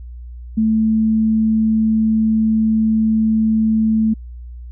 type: tone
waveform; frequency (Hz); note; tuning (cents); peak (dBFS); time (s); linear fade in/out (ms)
sine; 220; A3; 0; -12; 0.57-4.14; 10
effects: added 60 Hz sine -30 dBFS peak until 4.71 s